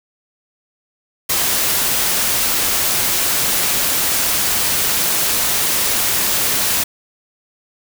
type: noise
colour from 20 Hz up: white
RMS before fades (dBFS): -17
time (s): 1.29-6.84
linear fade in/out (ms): 10
effects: none